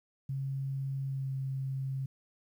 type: tone with pitch glide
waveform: sine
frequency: 135.9 to 134.11 Hz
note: C#3 to C3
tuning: -34 to +43 cents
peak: -32 dBFS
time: 0.29-2.06 s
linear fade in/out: 5 ms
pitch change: -23 cents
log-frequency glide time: 1.07-1.3 s
effects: 11-bit